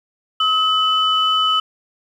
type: tone pair together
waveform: sine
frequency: 1278.2 / 2999 Hz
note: D#6 / F#7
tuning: +46 / +23 cents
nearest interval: octave + minor third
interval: 1477 cents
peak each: -16 dBFS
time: 0.4-1.6 s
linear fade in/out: 5 ms
effects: tanh soft clip ceiling -6 dBFS + 8-bit